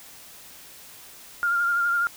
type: tone with vibrato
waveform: sine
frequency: 1400 Hz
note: F6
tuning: 4 cents sharp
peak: -20 dBFS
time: 1.43-2.07 s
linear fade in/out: 0 ms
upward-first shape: sine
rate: 12 Hz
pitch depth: 27 cents each way
effects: white hiss -46 dBFS RMS until 2.16 s